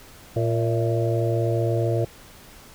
harmonic tone with a mistuned harmonic, 115.9 Hz, A#2, 10 cents flat, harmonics 1 / 3 / 4 / 5 / 6, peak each -22 / -27 / -28 / -29 / -30 dBFS, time 0.36-2.05 s, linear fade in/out 5 ms, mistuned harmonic 6, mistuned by -72 cents, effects pink hiss -47 dBFS RMS until 2.74 s

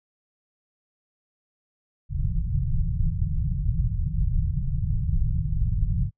pink low-pass noise, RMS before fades -24 dBFS, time 2.09-6.11 s, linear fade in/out 50 ms, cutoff 170 Hz, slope 96 dB/octave, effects noise-tail reverb RT60 0.1 s tail -24 dB re dry

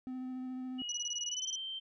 triangle tone with vibrato, 256 Hz, C4, 38 cents flat, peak -36 dBFS, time 0.07-0.82 s, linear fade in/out 0 ms, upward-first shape triangle, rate 14 Hz, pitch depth 15 cents each way
sine tone with pitch glide, 2901 to 3127 Hz, F#7 to G7, -35 to -5 cents, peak -38 dBFS, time 0.78-1.8 s, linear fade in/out 20 ms, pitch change +130 cents, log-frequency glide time 1.28-1.47 s
sine tone bursts, 5920 Hz, F#8, in tune, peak -35 dBFS, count 13, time 0.89-1.556 s, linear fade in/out 2 ms, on 30 ms, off 23 ms
effects none

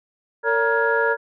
sine tone cluster, 457 / 569 / 942 / 1410 / 1668 Hz, A#4 / C#5 / A#5 / F6 / G#6, -34 / +45 / +18 / +16 / +7 cents, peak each -21 / -25 / -24 / -23 / -23 dBFS, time 0.43-1.17 s, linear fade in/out 50 ms, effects tanh soft clip ceiling -5 dBFS

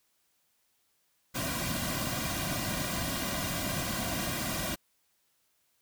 pink noise with comb filter, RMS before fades -33 dBFS, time 1.34-4.76 s, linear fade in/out 20 ms, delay 2.3 ms, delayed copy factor -0.85, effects white hiss -73 dBFS RMS until 5.81 s

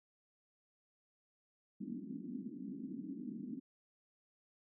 pink band-pass noise, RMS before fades -45 dBFS, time 1.8-3.6 s, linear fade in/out 10 ms, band 190 to 300 Hz, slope 48 dB/octave, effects none

